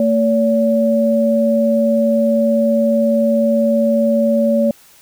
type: tone pair together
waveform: sine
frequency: 226.2 / 570 Hz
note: A3 / C#5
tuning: +48 / +48 cents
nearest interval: octave + major third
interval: 1600 cents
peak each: -14 dBFS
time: 0-4.71 s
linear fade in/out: 2 ms
effects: white hiss -47 dBFS RMS until 5.01 s